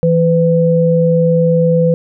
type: tone pair together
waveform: sine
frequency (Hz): 164.81 / 502.8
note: E3 / B4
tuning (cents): 0 / +31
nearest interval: octave + perfect fifth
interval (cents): 1931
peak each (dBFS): -11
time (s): 0.03-1.94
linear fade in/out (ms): 0
effects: none

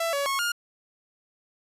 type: tone with pitch steps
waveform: sawtooth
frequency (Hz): 666 / 564 / 1095 / 1416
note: E5 / C#5 / C#6 / F6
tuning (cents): +18 / +30 / -22 / +23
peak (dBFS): -21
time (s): 0-0.52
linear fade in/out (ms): 5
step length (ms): 130
effects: resampled to 32000 Hz

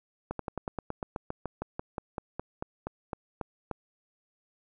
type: slowing click train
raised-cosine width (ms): 1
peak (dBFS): -19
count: 21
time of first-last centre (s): 0.31-3.713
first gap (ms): 83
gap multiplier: 1.07
effects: none

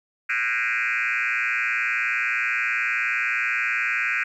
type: tone with frequency modulation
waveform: sine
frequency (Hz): 1973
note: B6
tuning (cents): -2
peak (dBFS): -20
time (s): 0.29-4.24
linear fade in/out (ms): 10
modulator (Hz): 119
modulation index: 4.8
effects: tanh soft clip ceiling -17 dBFS + 10-bit

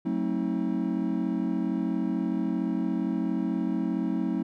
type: chord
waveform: triangle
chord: F# diminished seventh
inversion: none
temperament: just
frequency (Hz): 185 / 222 / 266.4 / 319.7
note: F#3 / A3 / C4 / Eb4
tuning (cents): 0 / +16 / +31 / +47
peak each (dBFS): -29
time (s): 0.05-4.43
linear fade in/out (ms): 10
effects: none

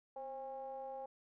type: ring-modulated tone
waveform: triangle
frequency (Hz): 139.2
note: C#3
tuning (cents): +8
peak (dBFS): -38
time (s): 0.16-1.06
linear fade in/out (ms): 5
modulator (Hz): 671
effects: none

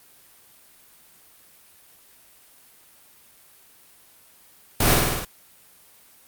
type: noise with echo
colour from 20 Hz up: pink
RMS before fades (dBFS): -19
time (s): 4.8-4.95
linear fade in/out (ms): 5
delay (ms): 50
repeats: 6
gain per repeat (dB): -2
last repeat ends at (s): 5.25
effects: white hiss -53 dBFS RMS until 6.27 s + Opus 32 kbps

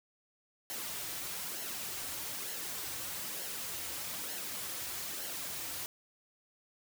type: noise with flanger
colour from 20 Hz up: white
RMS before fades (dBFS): -40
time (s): 0.7-5.86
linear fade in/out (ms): 0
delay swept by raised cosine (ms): 0.82 to 4.92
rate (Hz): 1.1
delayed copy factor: -0.5
effects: none

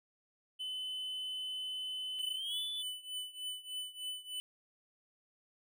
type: tone with pitch glide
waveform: triangle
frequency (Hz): 3026 to 3476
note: F#7 to A7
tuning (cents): +38 to -22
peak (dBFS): -36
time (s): 0.59-2.83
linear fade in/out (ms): 20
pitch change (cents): +240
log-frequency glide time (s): 2.35-2.59
type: tone with tremolo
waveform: square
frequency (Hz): 2999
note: F#7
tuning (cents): +23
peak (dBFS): -37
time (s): 2.19-4.4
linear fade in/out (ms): 0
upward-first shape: triangle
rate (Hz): 3.3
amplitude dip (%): 90
effects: none

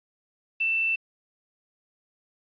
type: tone with quantisation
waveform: sine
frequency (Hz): 2668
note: E7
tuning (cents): +20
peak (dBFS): -22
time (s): 0.6-0.96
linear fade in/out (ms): 10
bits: 8
effects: resampled to 11025 Hz

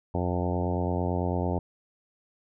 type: harmonic tone with a mistuned harmonic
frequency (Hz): 89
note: F2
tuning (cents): +33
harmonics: 1 / 2 / 3 / 4 / 5 / 6 / 7 / 8 / 9 / 10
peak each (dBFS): -29 / -32 / -34 / -35 / -36 / -37 / -37 / -38 / -39 / -39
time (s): 0.14-1.59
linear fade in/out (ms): 5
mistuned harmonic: 1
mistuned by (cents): -18
effects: none

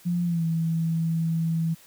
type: tone with pitch glide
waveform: sine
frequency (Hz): 174.61 to 163.86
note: F3 to E3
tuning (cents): 0 to -10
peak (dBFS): -22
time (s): 0.05-1.75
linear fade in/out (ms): 20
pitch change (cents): -110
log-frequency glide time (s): 0.24-0.44
effects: white hiss -53 dBFS RMS until 1.86 s

